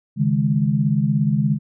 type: chord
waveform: sine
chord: C# suspended second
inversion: none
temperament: equal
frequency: 138.59 / 155.56 / 207.7 Hz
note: C#3 / D#3 / G#3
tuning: 0 / 0 / 0 cents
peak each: -20 dBFS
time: 0.16-1.59 s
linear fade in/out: 50 ms
effects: none